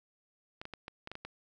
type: clicks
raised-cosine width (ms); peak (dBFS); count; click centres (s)
0.3; -26; 8; 0.615 / 0.654 / 0.737 / 0.881 / 1.074 / 1.116 / 1.154 / 1.25
effects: none